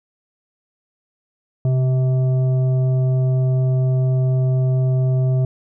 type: tone with frequency modulation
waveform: sine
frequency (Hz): 130.7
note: C3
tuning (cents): -1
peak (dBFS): -14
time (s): 1.65-5.45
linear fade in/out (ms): 2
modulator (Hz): 516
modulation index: 0.31
effects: none